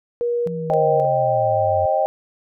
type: tone with tremolo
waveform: sine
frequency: 477.4 Hz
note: A#4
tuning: 41 cents sharp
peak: -18 dBFS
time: 0.21-1.05 s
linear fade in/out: 0 ms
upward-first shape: square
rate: 1.9 Hz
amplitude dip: 60%
type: linear sweep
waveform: sine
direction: down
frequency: 174.61 to 90.6 Hz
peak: -26 dBFS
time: 0.46-1.86 s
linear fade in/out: 5 ms
type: chord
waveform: sine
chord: C minor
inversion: none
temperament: equal with one note detuned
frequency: 534.9 / 622.3 / 784 Hz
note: C5 / Eb5 / G5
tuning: +38 / 0 / 0 cents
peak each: -22 / -19 / -20 dBFS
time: 0.7-2.06 s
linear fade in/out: 0 ms
effects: none